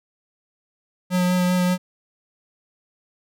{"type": "tone with vibrato", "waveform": "square", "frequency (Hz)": 180.7, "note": "F#3", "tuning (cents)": -41, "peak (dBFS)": -18, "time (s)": [1.1, 1.78], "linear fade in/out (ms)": 50, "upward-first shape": "sine", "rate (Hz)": 5.1, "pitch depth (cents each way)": 12, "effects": []}